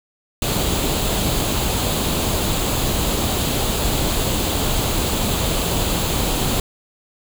pink noise with comb filter, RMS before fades -20 dBFS, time 0.42-6.6 s, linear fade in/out 2 ms, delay 0.27 ms, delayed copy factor +0.5, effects none

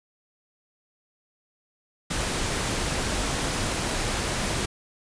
pink noise, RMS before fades -27 dBFS, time 2.1-4.66 s, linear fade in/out 10 ms, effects resampled to 22050 Hz

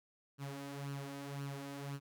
sawtooth tone with flanger, 140 Hz, C#3, 18 cents sharp, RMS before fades -44 dBFS, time 0.38-2 s, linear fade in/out 50 ms, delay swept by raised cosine 0.69 to 3.99 ms, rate 1.9 Hz, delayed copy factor +0.6, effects none

